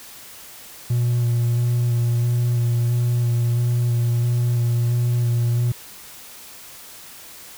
triangle tone with vibrato, 119.7 Hz, A#2, 46 cents sharp, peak -14 dBFS, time 0.9-5.72 s, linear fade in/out 5 ms, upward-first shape square, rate 1.5 Hz, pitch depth 13 cents each way, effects tanh soft clip ceiling -10 dBFS + white hiss -41 dBFS RMS until 7.57 s

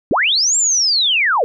sine linear two-way sweep, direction up then down, 164.81 to 7530 to 411.7 Hz, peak -12 dBFS, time 0.11-1.44 s, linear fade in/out 0 ms, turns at 0.57 s, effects none

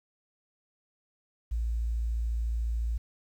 sine tone, 57 Hz, A#1, 38 cents flat, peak -27 dBFS, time 1.51-2.98 s, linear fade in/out 10 ms, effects 10-bit

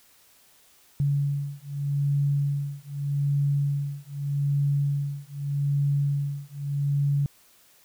sine beating tone pair, 141.6 / 142.42 Hz, C#3 / C#3, +37 / +47 cents, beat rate 0.82 Hz, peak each -26 dBFS, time 1-7.26 s, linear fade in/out 0 ms, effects white hiss -58 dBFS RMS until 7.84 s

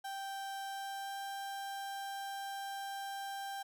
35% pulse tone with pitch glide, 784 to 789.5 Hz, G5 to G5, 0 to +12 cents, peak -38 dBFS, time 0.04-3.63 s, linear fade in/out 10 ms, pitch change +12 cents, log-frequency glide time 0.65-1.18 s, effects none

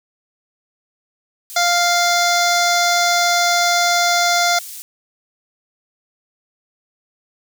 pink high-pass noise, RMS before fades -33 dBFS, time 1.5-4.82 s, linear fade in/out 0 ms, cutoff 6900 Hz, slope 12 dB/octave
harmonic tone, 698.5 Hz, F5, in tune, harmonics 1 / 2 / 3 / 5 / 6 / 7 / 8 / 9 / 10, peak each -17 / -20 / -22 / -24 / -25 / -25 / -26 / -27 / -27 dBFS, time 1.56-4.59 s, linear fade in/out 5 ms
effects none

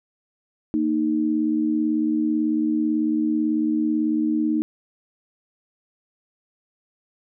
sine tone pair together, 231 / 309.1 Hz, A#3 / D#4, -16 / -11 cents, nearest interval perfect fourth, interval 505 cents, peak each -24 / -20 dBFS, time 0.74-4.62 s, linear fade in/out 0 ms, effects none

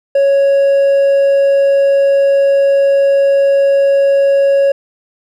triangle tone with hard clipping, 554.4 Hz, C#5, in tune, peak -8 dBFS, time 0.15-4.72 s, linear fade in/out 5 ms, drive 5 dB, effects none

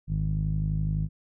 sawtooth tone with low-pass filter, 51.91 Hz, G#1, in tune, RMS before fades -27 dBFS, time 0.07-1.09 s, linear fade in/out 50 ms, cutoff 150 Hz, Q 4.7, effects none

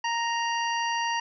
harmonic tone with a mistuned harmonic, 932.3 Hz, A#5, in tune, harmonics 1 / 2 / 3 / 5 / 6, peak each -27 / -32 / -33 / -39 / -40 dBFS, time 0.04-1.2 s, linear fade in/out 5 ms, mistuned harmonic 6, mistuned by +50 cents, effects none

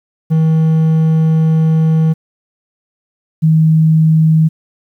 triangle / sine tone pair in turn, 159.6 / 158.73 Hz, D#3 / D#3, +44 / +35 cents, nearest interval unison, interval 9 cents, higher first, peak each -6 dBFS, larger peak neither, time 0.3-2.14 / 3.42-4.49 s, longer first, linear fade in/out 20 ms, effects 8-bit

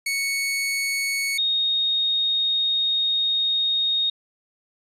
sawtooth / sine tone pair in turn, 2217 / 3719 Hz, C#7 / A#7, 0 / -5 cents, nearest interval major sixth, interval 895 cents, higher second, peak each -19 dBFS, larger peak neither, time 0.06-1.38 / 1.38-4.1 s, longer second, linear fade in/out 5 ms, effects resampled to 32000 Hz

